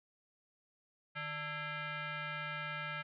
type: tone with frequency modulation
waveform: sine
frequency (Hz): 152.7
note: D#3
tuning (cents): -32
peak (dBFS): -38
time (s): 1.15-3.03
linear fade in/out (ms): 20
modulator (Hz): 742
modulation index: 3.3
effects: none